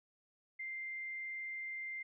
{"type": "tone", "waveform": "sine", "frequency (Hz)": 2093, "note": "C7", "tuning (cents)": 0, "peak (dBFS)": -40, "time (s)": [0.59, 2.03], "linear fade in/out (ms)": 10, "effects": []}